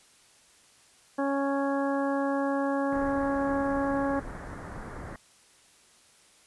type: harmonic tone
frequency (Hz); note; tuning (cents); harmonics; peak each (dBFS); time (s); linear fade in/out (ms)
277.2; C#4; 0; 1 / 2 / 3 / 4 / 5 / 6; -28 / -30 / -34 / -36 / -43 / -39; 1.18-4.2; 10
type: low-pass noise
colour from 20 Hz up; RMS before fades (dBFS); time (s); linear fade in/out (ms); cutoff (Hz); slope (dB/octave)
pink; -40; 2.92-5.16; 2; 1900; 48
effects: white hiss -59 dBFS RMS until 6.46 s + resampled to 24000 Hz